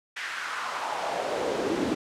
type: noise with high-pass filter sweep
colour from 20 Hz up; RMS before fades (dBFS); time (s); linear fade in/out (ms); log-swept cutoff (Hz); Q
brown; -30; 0.16-1.95; 10; 1900 to 270; 2.6
effects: low-pass 8000 Hz 12 dB/octave